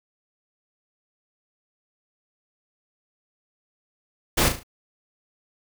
pink noise with echo, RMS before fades -20 dBFS, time 4.37-4.49 s, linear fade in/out 10 ms, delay 36 ms, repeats 4, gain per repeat -7 dB, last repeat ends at 4.634 s, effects none

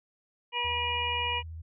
harmonic tone, 482.4 Hz, B4, 41 cents flat, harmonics 1 / 2 / 4 / 5 / 6, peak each -41 / -32 / -41 / -33 / -32 dBFS, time 0.52-1.43 s, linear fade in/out 50 ms
sine tone with vibrato, 81.1 Hz, E2, 28 cents flat, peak -38 dBFS, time 0.64-1.62 s, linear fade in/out 10 ms, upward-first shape sine, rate 15 Hz, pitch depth 29 cents each way
effects none

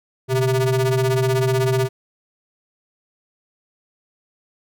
square ring-modulated tone, 133 Hz, C3, 29 cents sharp, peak -14 dBFS, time 0.28-1.89 s, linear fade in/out 50 ms, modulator 258 Hz, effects none

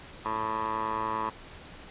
15% pulse tone with band-pass filter, 110 Hz, A2, in tune, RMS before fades -31 dBFS, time 0.25-1.3 s, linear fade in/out 10 ms, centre 980 Hz, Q 4, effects pink hiss -47 dBFS RMS until 1.9 s + resampled to 8000 Hz

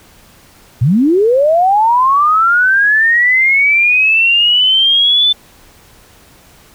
sine linear sweep, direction up, 104.4 to 3538 Hz, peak -7 dBFS, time 0.81-5.33 s, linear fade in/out 10 ms, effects pink hiss -44 dBFS RMS until 6.74 s

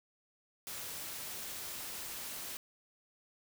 white noise, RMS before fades -43 dBFS, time 0.67-2.57 s, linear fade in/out 0 ms, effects none

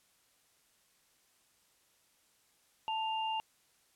sine tone pair together, 882.9 / 2798 Hz, A5 / F7, +6 / +3 cents, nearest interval octave + minor sixth, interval 1997 cents, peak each -33 / -39 dBFS, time 2.88-3.4 s, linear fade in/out 0 ms, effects white hiss -70 dBFS RMS until 3.95 s + low-pass 12000 Hz 12 dB/octave

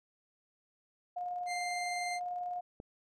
sine tone with tremolo, 714 Hz, F5, 38 cents sharp, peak -34 dBFS, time 1.16-2.61 s, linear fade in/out 10 ms, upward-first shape square, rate 20 Hz, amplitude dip 25%
sawtooth tone, 2093 Hz, C7, in tune, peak -34 dBFS, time 1.46-2.2 s, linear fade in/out 50 ms
click, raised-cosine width 2 ms, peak -32 dBFS, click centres 2.801 s
effects resampled to 22050 Hz

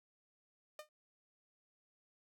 sawtooth tone with exponential decay, 607 Hz, D#5, 43 cents flat, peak -39 dBFS, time 0.79-0.89 s, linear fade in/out 2 ms, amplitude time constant 21 ms, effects none

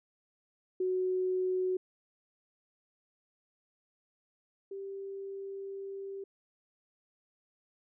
sine tone pair in turn, 370 / 392 Hz, F#4 / G4, 0 / 0 cents, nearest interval minor second, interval 100 cents, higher second, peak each -28 / -38 dBFS, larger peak first, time 0.8-1.77 / 4.71-6.24 s, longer second, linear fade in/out 5 ms, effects none

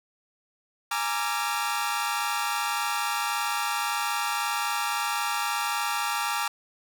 sawtooth chord, Bb dominant seventh, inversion third, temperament equal with one note detuned, 830.6 / 932.3 / 1174.7 / 1366.6 Hz, Ab5 / Bb5 / D6 / F6, 0 / 0 / 0 / -38 cents, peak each -28 dBFS, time 0.91-6.48 s, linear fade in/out 5 ms, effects none

